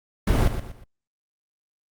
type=noise with echo; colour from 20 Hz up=brown; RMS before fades=-19 dBFS; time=0.27-0.48 s; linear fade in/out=5 ms; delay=120 ms; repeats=3; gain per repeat=-9 dB; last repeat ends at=0.84 s; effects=Opus 48 kbps